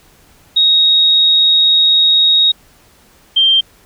sine tone pair in turn, 3764 / 3160 Hz, A#7 / G7, +16 / +13 cents, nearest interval minor third, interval 303 cents, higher first, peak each -7 dBFS, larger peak neither, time 0.56-2.52 / 3.36-3.61 s, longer first, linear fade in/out 10 ms, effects pink hiss -48 dBFS RMS until 3.85 s

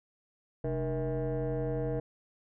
sine tone with frequency modulation, 302.1 Hz, D4, 49 cents sharp, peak -27 dBFS, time 0.64-2 s, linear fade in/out 5 ms, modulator 171 Hz, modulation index 1.8, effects tanh soft clip ceiling -28 dBFS

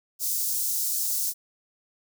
white high-pass noise, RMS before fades -27 dBFS, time 0.19-1.34 s, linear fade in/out 50 ms, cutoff 5400 Hz, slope 24 dB/octave, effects none

